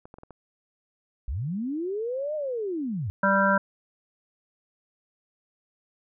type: clicks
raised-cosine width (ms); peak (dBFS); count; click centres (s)
1; -30; 5; 0.055 / 0.141 / 0.185 / 0.234 / 0.307
type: linear two-way sweep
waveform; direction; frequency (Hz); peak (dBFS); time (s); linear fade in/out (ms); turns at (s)
sine; up then down; 49 to 622.3 to 84.9; -27; 1.28-3.1; 0; 2.35
type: harmonic tone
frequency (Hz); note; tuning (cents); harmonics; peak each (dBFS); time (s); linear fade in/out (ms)
196; G3; 0; 1 / 3 / 5 / 7 / 8; -25 / -25 / -25 / -25 / -25; 3.23-3.58; 5
effects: none